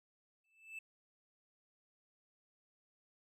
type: tone with exponential growth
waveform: triangle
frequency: 2637 Hz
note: E7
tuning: in tune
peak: -40 dBFS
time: 0.44-0.79 s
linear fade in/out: 5 ms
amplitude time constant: 74 ms
effects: none